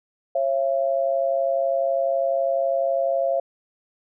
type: tone pair together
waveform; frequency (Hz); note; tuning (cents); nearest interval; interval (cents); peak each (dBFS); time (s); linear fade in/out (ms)
sine; 544 / 676; C#5 / E5; -33 / +43; major third; 376; -22; 0.35-3.4; 5
effects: none